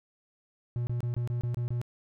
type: tone bursts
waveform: triangle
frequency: 120.4 Hz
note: B2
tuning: 44 cents flat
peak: -26 dBFS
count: 8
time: 0.76-1.815 s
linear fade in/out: 0 ms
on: 110 ms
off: 25 ms
effects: none